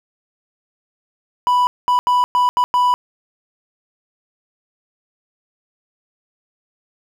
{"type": "tone bursts at uneven times", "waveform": "triangle", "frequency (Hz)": 987.8, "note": "B5", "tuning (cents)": 0, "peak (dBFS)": -10, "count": 6, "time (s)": [[1.47, 1.67], [1.88, 1.99], [2.07, 2.24], [2.35, 2.49], [2.57, 2.64], [2.74, 2.94]], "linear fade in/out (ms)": 0, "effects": ["8-bit"]}